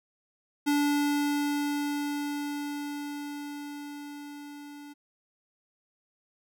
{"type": "tone with level ramp", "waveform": "square", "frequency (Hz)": 290, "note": "D4", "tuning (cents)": -22, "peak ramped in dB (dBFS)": [-23, -44], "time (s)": [0.66, 4.94], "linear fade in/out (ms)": 20, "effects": []}